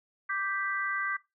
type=chord; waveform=sine; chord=G major; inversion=second; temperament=equal; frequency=1174.7 / 1568 / 1975.5 Hz; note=D6 / G6 / B6; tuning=0 / 0 / 0 cents; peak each=-34 / -32 / -35 dBFS; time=0.29-1.17 s; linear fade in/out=10 ms; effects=noise-tail reverb RT60 0.2 s tail -17 dB re dry